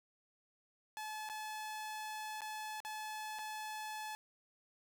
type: tone with dropouts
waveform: sawtooth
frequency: 860 Hz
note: A5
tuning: 40 cents flat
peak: -38 dBFS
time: 0.97-4.15 s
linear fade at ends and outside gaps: 0 ms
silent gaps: 1.29-1.298 / 2.407-2.418 / 2.803-2.849 / 3.387-3.391 s
effects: none